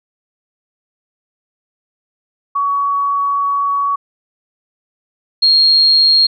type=tone pair in turn; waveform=sine; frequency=1126 / 4251 Hz; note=C#6 / C8; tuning=+27 / +27 cents; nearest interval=octave + major seventh; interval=2300 cents; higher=second; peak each=-13 / -7 dBFS; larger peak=second; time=2.55-3.96 / 5.42-6.27 s; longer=first; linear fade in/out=10 ms; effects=none